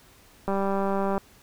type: click train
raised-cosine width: 1 ms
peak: -14 dBFS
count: 138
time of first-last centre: 0.48-1.179 s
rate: 196 Hz
effects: pink hiss -55 dBFS RMS until 1.42 s